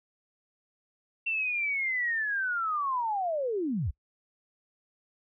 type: linear sweep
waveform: sine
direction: down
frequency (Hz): 2711 to 55.8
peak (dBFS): -27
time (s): 1.26-3.91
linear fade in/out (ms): 10
effects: noise-tail reverb RT60 0.1 s tail -23 dB re dry